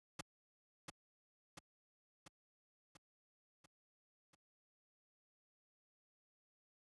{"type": "noise with echo", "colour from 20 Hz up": "pink", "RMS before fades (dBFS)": -43, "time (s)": [0.19, 0.21], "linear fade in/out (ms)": 5, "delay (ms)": 690, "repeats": 6, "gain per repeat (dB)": -4, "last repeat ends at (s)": 4.35, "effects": ["high-pass 60 Hz 12 dB/octave", "resampled to 24000 Hz"]}